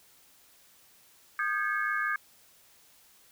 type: tone cluster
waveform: sine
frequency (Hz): 1221 / 1584 / 1690 / 2182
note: D#6 / G6 / G#6 / C#7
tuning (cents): -33 / +18 / +30 / -28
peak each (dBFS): -32 / -31 / -33 / -38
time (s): 1.39-2.16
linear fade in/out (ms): 2
effects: white hiss -60 dBFS RMS until 3.31 s